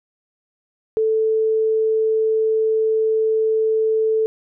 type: tone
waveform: sine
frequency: 440 Hz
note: A4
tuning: in tune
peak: -15 dBFS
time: 0.97-4.26 s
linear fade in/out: 0 ms
effects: none